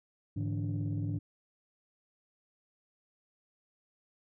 sine tone cluster, 104.7 / 146.9 / 164.6 / 290.9 Hz, G#2 / D3 / E3 / D4, +15 / +1 / -2 / -16 cents, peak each -32 / -37 / -38 / -38 dBFS, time 0.36-1.19 s, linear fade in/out 10 ms, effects tanh soft clip ceiling -26 dBFS

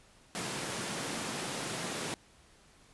pink high-pass noise, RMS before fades -37 dBFS, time 0.35-2.14 s, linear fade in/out 0 ms, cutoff 130 Hz, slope 24 dB/octave, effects pink hiss -61 dBFS RMS until 2.93 s + resampled to 24000 Hz

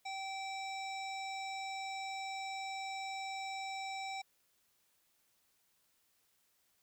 harmonic tone, 774 Hz, G5, 22 cents flat, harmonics 1 / 3 / 5 / 7 / 9 / 10, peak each -41 / -45 / -50 / -52 / -60 / -57 dBFS, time 0.05-4.22 s, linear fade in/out 10 ms, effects white hiss -75 dBFS RMS until 6.82 s

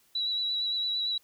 sine tone with vibrato, 3919 Hz, B7, 14 cents flat, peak -27 dBFS, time 0.15-1.18 s, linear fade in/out 5 ms, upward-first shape sine, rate 8.8 Hz, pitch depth 22 cents each way, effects white hiss -65 dBFS RMS until 1.23 s

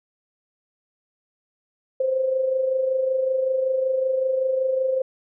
sine tone with amplitude modulation, 523.3 Hz, C5, in tune, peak -17 dBFS, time 2-5.02 s, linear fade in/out 5 ms, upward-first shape sine, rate 25.3 Hz, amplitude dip 50%, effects none

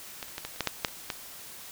clicks, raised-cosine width 0.2 ms, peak -18 / -30 / -17 / -17 / -28 / -10 / -8 / -7 / -26 / -13 dBFS, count 10, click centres 0.228 / 0.283 / 0.381 / 0.45 / 0.561 / 0.607 / 0.673 / 0.848 / 0.884 / 1.102 s, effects white hiss -45 dBFS RMS until 1.71 s

